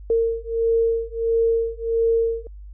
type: beating tone pair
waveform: sine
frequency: 456.7 / 458.2 Hz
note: A#4 / A#4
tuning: -36 / -30 cents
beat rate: 1.5 Hz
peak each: -21 dBFS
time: 0.1-2.47 s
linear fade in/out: 2 ms
effects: added 50 Hz sine -36 dBFS peak until 2.73 s